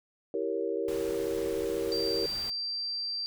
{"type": "chord", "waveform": "sine", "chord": "E diminished seventh", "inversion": "none", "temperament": "equal", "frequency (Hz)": [329.6, 392, 466.2, 554.4], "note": ["E4", "G4", "Bb4", "Db5"], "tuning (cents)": [0, 0, 0, 0], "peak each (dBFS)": [-36, -33, -32, -37], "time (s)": [0.34, 2.26], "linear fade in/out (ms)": 2}
{"type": "noise", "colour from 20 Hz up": "pink", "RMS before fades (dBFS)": -44, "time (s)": [0.88, 2.5], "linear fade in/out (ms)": 2}
{"type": "tone", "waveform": "sine", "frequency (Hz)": 4699, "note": "D8", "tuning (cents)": 0, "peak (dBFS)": -31, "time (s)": [1.92, 3.26], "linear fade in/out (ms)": 0}
{"effects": []}